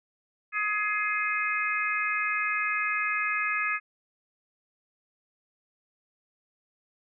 harmonic tone, 420 Hz, G#4, 19 cents sharp, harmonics 3 / 4 / 5 / 6, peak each -31 / -31 / -31 / -31 dBFS, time 0.52-3.8 s, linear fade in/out 50 ms, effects none

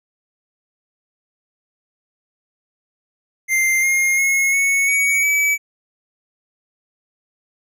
square tone with pitch steps, 2094 / 2132 / 2170 / 2210 / 2249 / 2290 Hz, C7 / C7 / C#7 / C#7 / C#7 / D7, +1 / +32 / -37 / -6 / +24 / -44 cents, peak -15 dBFS, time 3.48-5.58 s, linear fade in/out 50 ms, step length 350 ms, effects none

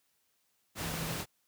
sine tone in noise, 162.7 Hz, E3, 22 cents flat, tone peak -39 dBFS, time 0.8-1.2 s, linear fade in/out 50 ms, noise pink, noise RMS -37 dBFS, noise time 0.75-1.26 s, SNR -5 dB, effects white hiss -75 dBFS RMS until 1.47 s + high-pass 60 Hz 12 dB/octave

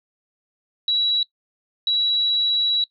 sine tone pair in turn, 3905 / 3905 Hz, B7 / B7, -20 / -20 cents, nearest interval unison, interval 0 cents, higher neither, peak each -17 dBFS, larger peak neither, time 0.88-1.23 / 1.87-2.84 s, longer second, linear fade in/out 2 ms, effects noise-tail reverb RT60 0.1 s tail -19 dB re dry

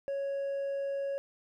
sine tone with hard clipping, 554.4 Hz, C#5, in tune, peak -32 dBFS, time 0.08-1.18 s, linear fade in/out 0 ms, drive 2 dB, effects none

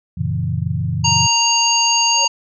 sine chord, F# dominant seventh, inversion none, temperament equal, 92.5 / 116.54 / 138.59 / 164.81 Hz, F#2 / A#2 / C#3 / E3, 0 / 0 / 0 / 0 cents, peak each -23 dBFS, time 0.17-1.27 s, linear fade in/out 10 ms
harmonic tone, 932.3 Hz, A#5, in tune, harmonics 1 / 3 / 5 / 7, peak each -18 / -18 / -18 / -18 dBFS, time 1.04-2.28 s, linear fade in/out 10 ms
sine tone with exponential growth, 554.4 Hz, C#5, in tune, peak -23 dBFS, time 2.05-2.25 s, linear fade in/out 2 ms, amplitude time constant 43 ms
effects none

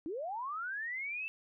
sine linear sweep, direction up, 291.1 to 2671 Hz, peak -36 dBFS, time 0.06-1.28 s, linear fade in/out 0 ms, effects none

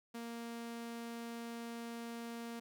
sawtooth tone, 233.1 Hz, A#3, in tune, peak -39 dBFS, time 0.14-2.6 s, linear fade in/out 10 ms, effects none

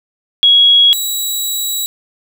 sine / 15% pulse tone pair in turn, 3322 / 3888 Hz, G#7 / B7, 0 / -28 cents, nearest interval minor third, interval 272 cents, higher second, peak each -5 / -9 dBFS, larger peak first, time 0.43-0.93 / 0.93-1.86 s, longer second, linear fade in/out 0 ms, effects 7-bit

